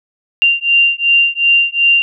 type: beating tone pair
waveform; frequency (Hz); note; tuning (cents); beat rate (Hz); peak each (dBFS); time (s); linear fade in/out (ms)
sine; 2778 / 2780.7; F7 / F7; -10 / -8; 2.7; -12; 0.42-2.02; 0
effects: none